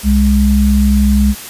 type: tone pair together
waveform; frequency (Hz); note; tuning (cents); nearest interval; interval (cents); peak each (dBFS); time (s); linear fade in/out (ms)
sine; 64.9 / 206.3; C2 / G#3; -13 / -11; octave + minor sixth; 2002; -10; 0.03-1.35; 50
effects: white hiss -29 dBFS RMS until 1.49 s + resampled to 32000 Hz